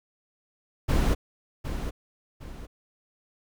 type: noise with echo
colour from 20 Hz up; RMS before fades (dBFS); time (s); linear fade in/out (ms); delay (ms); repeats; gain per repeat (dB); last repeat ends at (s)
brown; -22; 0.88-1.15; 20; 760; 2; -9; 2.67
effects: none